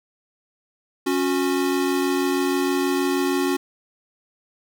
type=tone pair together; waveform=square; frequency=277.2 / 363.5 Hz; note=C#4 / F#4; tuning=0 / -31 cents; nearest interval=perfect fourth; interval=469 cents; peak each=-23 / -23 dBFS; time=1.06-3.57 s; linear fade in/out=10 ms; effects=none